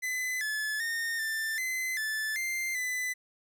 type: tone with pitch steps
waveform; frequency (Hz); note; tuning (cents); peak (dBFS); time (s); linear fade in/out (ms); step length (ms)
45% pulse; 2017 / 1724 / 1834 / 1779 / 2043 / 1747 / 2094 / 2004; B6 / A6 / A#6 / A6 / C7 / A6 / C7 / B6; +36 / -36 / -29 / +19 / -42 / -13 / +1 / +25; -30; 0.02-3.14; 20; 390
effects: 12-bit